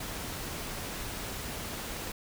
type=noise; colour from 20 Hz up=pink; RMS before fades=-38 dBFS; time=0-2.12 s; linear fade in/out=5 ms; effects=none